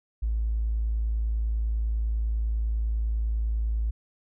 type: tone with tanh clipping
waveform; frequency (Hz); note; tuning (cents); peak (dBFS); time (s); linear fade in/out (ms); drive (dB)
triangle; 55; A1; 0; -23; 0.22-3.91; 10; 2
effects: none

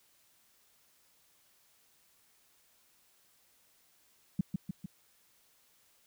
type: tone with echo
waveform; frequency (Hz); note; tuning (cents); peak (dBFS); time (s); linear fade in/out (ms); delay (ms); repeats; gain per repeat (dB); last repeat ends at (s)
sine; 183.4; F#3; -15; -24; 4.39-4.41; 5; 150; 3; -4; 4.86
effects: white hiss -68 dBFS RMS until 6.06 s

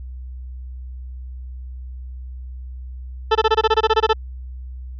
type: tone bursts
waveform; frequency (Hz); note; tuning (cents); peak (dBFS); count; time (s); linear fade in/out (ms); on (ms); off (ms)
20% pulse; 440; A4; 0; -7; 13; 3.31-4.133; 10; 43; 22
effects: added 63 Hz sine -30 dBFS peak until 4.99 s + resampled to 11025 Hz

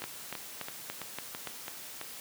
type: two click trains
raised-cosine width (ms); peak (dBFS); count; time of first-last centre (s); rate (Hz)
0.3; -20 / -22; 6 / 7; 0.04-1.473 / 0.02-2.013; 3.49 / 3.01
effects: white hiss -45 dBFS RMS until 2.2 s + high-pass 100 Hz 12 dB/octave

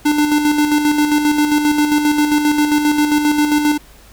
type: tone with tremolo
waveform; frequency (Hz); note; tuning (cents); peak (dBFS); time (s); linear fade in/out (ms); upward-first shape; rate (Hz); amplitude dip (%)
square; 297.6; D4; +23; -11; 0.05-3.78; 10; square; 7.5; 45
effects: added 50 Hz sine -44 dBFS peak until 4.12 s + pink hiss -45 dBFS RMS until 4.12 s

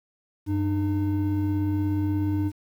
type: tone pair together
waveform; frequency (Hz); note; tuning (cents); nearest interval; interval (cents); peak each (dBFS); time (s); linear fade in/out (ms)
triangle; 95.5 / 303.2; G2 / D#4; -45 / -45; octave + minor sixth; 2000; -23; 0.46-2.52; 50
effects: 9-bit

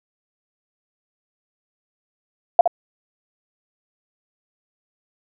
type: tone with echo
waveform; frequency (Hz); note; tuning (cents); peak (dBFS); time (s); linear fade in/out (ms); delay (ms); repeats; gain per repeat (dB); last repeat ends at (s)
sine; 693; F5; -14; -5; 2.59-2.61; 2; 66; 1; -8; 2.676
effects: none

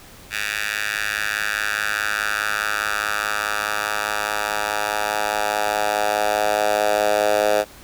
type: tone with high-pass filter sweep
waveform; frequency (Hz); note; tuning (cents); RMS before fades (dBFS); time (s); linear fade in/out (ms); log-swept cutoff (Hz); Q
10% pulse; 104.8; G#2; +16; -22; 0.3-7.65; 50; 2000 to 580; 2.7
effects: pink hiss -44 dBFS RMS until 7.83 s

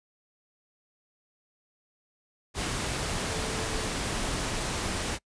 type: tone in noise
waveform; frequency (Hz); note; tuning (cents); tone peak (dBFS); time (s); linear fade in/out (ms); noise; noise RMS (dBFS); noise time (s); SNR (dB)
sine; 440; A4; 0; -39; 3.24-3.89; 50; pink; -31; 2.54-5.19; -11
effects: noise-tail reverb RT60 0.1 s tail -26 dB re dry + resampled to 22050 Hz

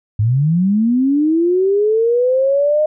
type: linear sweep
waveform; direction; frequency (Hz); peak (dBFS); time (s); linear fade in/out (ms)
sine; up; 100 to 618; -11; 0.19-2.86; 5
effects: none

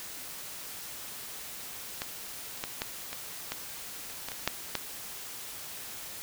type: clicks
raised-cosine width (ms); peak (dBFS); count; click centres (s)
0.2; -15 / -27 / -15 / -13 / -20 / -15 / -25 / -19 / -21 / -8 / -11; 11; 2.019 / 2.576 / 2.639 / 2.819 / 3.13 / 3.52 / 4.1 / 4.286 / 4.318 / 4.476 / 4.753
effects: white hiss -42 dBFS RMS until 6.22 s

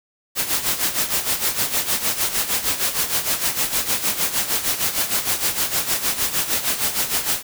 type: noise with tremolo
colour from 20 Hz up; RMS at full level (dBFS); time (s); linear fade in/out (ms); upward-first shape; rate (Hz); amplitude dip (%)
white; -19; 0.35-7.43; 50; sine; 6.5; 70
effects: none

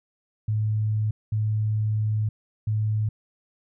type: tone bursts at uneven times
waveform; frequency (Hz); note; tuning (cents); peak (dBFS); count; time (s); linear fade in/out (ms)
sine; 107.6; A2; -38; -21; 3; 0.48-1.11 / 1.32-2.29 / 2.67-3.09; 5
effects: none

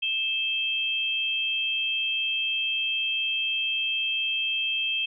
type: tone pair together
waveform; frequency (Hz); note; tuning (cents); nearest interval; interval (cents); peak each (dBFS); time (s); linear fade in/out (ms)
sine; 2625 / 3182; E7 / G7; -8 / +25; minor third; 333; -27; 0.02-5.06; 10
effects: none

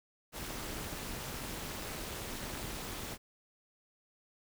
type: noise with amplitude modulation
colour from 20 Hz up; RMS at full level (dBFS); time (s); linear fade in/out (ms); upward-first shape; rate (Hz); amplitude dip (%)
pink; -38; 0.32-3.18; 50; sine; 276; 75
effects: none

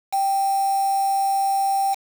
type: tone with quantisation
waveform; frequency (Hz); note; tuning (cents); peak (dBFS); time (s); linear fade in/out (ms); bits
sine; 784; G5; 0; -18; 0.12-1.95; 20; 5
effects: none

